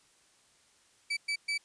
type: tone bursts at uneven times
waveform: 30% pulse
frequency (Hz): 2303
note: D7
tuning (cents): -34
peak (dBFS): -27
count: 3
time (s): 1.1-1.17 / 1.28-1.36 / 1.48-1.58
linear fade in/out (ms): 10
effects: white hiss -65 dBFS RMS until 1.64 s + resampled to 22050 Hz